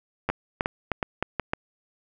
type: two click trains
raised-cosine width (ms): 0.5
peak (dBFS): -9 / -10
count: 5 / 4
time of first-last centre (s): 0.3-1.535 / 0.29-1.397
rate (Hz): 3.24 / 2.71
effects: none